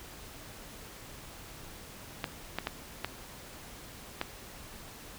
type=clicks; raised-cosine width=0.3 ms; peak=-15 dBFS; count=5; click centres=2.242 / 2.586 / 2.671 / 3.046 / 4.214 s; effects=pink hiss -48 dBFS RMS until 5.18 s